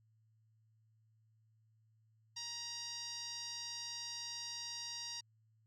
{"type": "tone with low-pass filter", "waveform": "5% pulse", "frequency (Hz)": 943, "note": "A#5", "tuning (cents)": 20, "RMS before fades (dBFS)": -45, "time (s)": [2.36, 5.21], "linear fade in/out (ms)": 10, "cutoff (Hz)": 5200, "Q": 5.9, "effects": ["added 110 Hz sine -69 dBFS peak until 5.66 s"]}